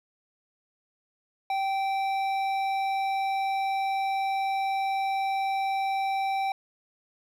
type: tone with hard clipping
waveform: sine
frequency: 778 Hz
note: G5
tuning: 13 cents flat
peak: -27 dBFS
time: 1.5-6.52 s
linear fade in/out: 2 ms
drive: 10 dB
effects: none